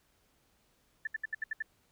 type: tone bursts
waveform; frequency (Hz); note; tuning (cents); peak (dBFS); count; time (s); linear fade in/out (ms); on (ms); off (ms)
sine; 1760; A6; 0; -31; 7; 1.05-1.624; 5; 22; 70
effects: pink hiss -71 dBFS RMS until 1.91 s